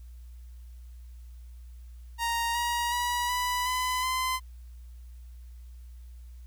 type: tone with pitch steps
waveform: sawtooth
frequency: 932.3 / 950.8 / 969.6 / 988.9 / 1008.5 / 1028.5 Hz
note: A#5 / A#5 / B5 / B5 / B5 / C6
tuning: 0 / +34 / -32 / +2 / +36 / -30 cents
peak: -23 dBFS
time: 2.18-4.4 s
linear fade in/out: 50 ms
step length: 370 ms
effects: added 60 Hz sine -43 dBFS peak until 6.46 s + white hiss -67 dBFS RMS until 6.46 s